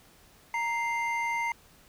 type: tone pair together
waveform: triangle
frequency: 932.3 / 2093 Hz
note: A#5 / C7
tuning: 0 / 0 cents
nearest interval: octave + major second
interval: 1400 cents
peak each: -28 / -29 dBFS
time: 0.54-1.52 s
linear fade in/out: 2 ms
effects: pink hiss -58 dBFS RMS until 1.88 s